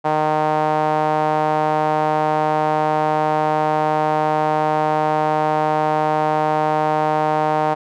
sawtooth tone with band-pass filter, 153.8 Hz, D#3, 20 cents flat, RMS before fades -18 dBFS, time 0.04-7.75 s, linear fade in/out 20 ms, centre 790 Hz, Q 2.8, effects none

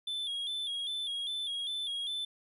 triangle tone with vibrato, 3406 Hz, G#7, 43 cents sharp, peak -32 dBFS, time 0.07-2.25 s, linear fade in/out 5 ms, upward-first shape square, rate 2.5 Hz, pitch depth 58 cents each way, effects resampled to 32000 Hz

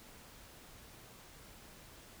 silence, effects pink hiss -56 dBFS RMS until 2.2 s

